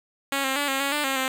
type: tone with pitch steps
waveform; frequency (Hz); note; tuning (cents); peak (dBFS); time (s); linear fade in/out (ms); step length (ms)
5% pulse; 275.9 / 266.3 / 287.3 / 269.6 / 278.3 / 295.7 / 269 / 262.4; C#4 / C4 / D4 / C#4 / C#4 / D4 / C4 / C4; -8 / +31 / -38 / -48 / +7 / +12 / +48 / +5; -12; 0.32-1.28; 2; 120
effects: none